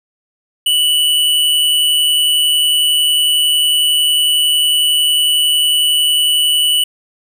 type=tone with amplitude modulation; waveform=square; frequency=2960 Hz; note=F#7; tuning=in tune; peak=-9 dBFS; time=0.66-6.84 s; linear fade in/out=5 ms; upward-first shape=sine; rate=151 Hz; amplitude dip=45%; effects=none